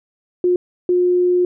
sine tone bursts at uneven times, 358.1 Hz, F4, 43 cents sharp, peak -12 dBFS, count 2, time 0.44-0.56 / 0.89-1.45 s, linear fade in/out 2 ms, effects none

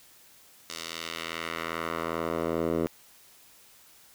10% pulse tone with band-pass filter sweep, 82.5 Hz, E2, 2 cents sharp, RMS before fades -32 dBFS, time 0.7-2.87 s, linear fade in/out 0 ms, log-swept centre 5400 to 390 Hz, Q 1, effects white hiss -56 dBFS RMS until 4.14 s

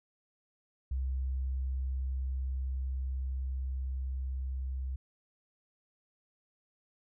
sine tone with level ramp, 65.41 Hz, C2, in tune, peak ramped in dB -30 to -33 dBFS, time 0.91-4.96 s, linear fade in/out 5 ms, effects none

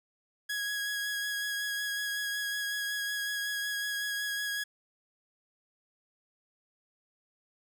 sawtooth tone with vibrato, 1661.2 Hz, G#6, in tune, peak -28 dBFS, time 0.49-4.64 s, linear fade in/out 10 ms, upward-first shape sine, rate 5.4 Hz, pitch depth 15 cents each way, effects none

